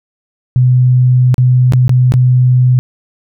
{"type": "tone with dropouts", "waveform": "sine", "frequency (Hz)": 126.1, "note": "B2", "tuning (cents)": 36, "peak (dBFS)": -5, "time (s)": [0.56, 2.79], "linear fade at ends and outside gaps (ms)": 0, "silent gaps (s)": [[1.343, 1.381], [1.723, 1.735], [1.88, 1.894], [2.121, 2.139]], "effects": []}